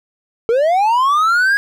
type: linear sweep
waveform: triangle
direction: up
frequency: 440 to 1661.2 Hz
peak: -9 dBFS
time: 0.49-1.57 s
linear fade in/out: 0 ms
effects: none